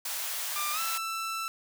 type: high-pass noise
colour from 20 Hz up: white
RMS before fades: -34 dBFS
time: 0.05-0.98 s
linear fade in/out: 5 ms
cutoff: 630 Hz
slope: 24 dB/octave
type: tone with pitch glide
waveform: sawtooth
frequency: 1192 to 1330.3 Hz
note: D6 to E6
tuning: +25 to +15 cents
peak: -28 dBFS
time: 0.56-1.48 s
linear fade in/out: 0 ms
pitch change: +190 cents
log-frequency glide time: 0.72-0.8 s
effects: none